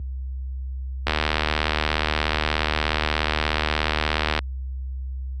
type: click train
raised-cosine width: 0.3 ms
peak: -4 dBFS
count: 256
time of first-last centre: 1.07-4.39 s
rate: 76.8 Hz
effects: added 65 Hz sine -19 dBFS peak until 5.4 s + high-pass 100 Hz 12 dB/octave